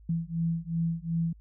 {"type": "beating tone pair", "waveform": "sine", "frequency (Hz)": [164.81, 167.51], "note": ["E3", "E3"], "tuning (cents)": [0, 28], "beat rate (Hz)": 2.7, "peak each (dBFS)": -30, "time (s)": [0.09, 1.33], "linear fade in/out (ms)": 5, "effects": ["added 53 Hz sine -50 dBFS peak until 1.4 s"]}